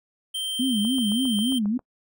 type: tone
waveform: square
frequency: 3136 Hz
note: G7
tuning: in tune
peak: -27 dBFS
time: 0.34-1.59 s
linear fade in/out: 10 ms
type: tone with vibrato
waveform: sine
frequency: 233.1 Hz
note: A#3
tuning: in tune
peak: -21 dBFS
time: 0.59-1.78 s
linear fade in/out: 10 ms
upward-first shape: sine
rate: 3.5 Hz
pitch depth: 240 cents each way
type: click train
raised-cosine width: 1 ms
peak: -27 dBFS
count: 8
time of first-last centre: 0.85-1.792 s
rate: 7.43 Hz
effects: noise-tail reverb RT60 0.1 s tail -25 dB re dry